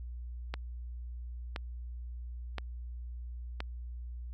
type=click train; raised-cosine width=0.3 ms; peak=-20 dBFS; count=4; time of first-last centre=0.54-3.604 s; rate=0.979 Hz; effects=added 60 Hz sine -39 dBFS peak until 4.33 s